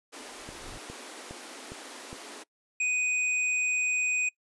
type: high-pass noise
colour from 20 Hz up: pink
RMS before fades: -44 dBFS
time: 0.12-2.44 s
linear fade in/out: 20 ms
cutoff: 250 Hz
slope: 48 dB/octave
type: noise with exponential growth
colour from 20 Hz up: brown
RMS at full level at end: -41 dBFS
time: 0.13-0.78 s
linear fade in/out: 5 ms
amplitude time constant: 140 ms
type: click train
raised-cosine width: 2 ms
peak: -27 dBFS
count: 5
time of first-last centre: 0.49-2.129 s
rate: 2.44 Hz
type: tone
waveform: square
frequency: 2492 Hz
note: D#7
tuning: 2 cents sharp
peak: -26 dBFS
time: 2.8-4.29 s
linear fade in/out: 5 ms
effects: noise-tail reverb RT60 0.1 s tail -23 dB re dry + resampled to 24000 Hz